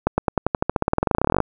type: accelerating click train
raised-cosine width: 1 ms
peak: -3 dBFS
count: 27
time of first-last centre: 0.07-1.403 s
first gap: 110 ms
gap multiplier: 0.93
effects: none